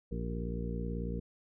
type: harmonic tone with a mistuned harmonic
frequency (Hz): 58.27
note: A#1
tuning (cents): 0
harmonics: 1 / 2 / 3 / 4 / 5 / 6 / 7 / 8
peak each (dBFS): -37 / -43 / -39 / -43 / -48 / -52 / -48 / -44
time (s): 0.11-1.2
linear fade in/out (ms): 10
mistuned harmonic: 7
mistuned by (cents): -51
effects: none